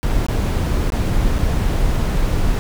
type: noise with dropouts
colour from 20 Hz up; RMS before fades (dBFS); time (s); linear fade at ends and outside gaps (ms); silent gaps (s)
brown; -17; 0.03-2.59; 0; 0.266-0.285 / 0.902-0.922 / 1.384-1.389
effects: none